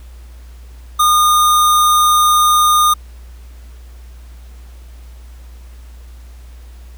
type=tone with sample-and-hold; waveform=sine; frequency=1218 Hz; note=D#6; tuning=37 cents flat; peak=-8 dBFS; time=0.99-2.94 s; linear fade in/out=10 ms; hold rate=4900 Hz; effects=added 60 Hz sine -33 dBFS peak until 6.97 s + pink hiss -49 dBFS RMS until 6.97 s